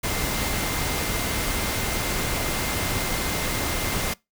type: tone in noise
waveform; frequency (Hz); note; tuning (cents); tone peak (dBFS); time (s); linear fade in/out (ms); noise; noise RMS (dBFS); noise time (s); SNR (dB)
sine; 2093; C7; 0; -36; 0.03-4.14; 10; pink; -26; 0.03-4.14; -13
effects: noise-tail reverb RT60 0.2 s tail -23 dB re dry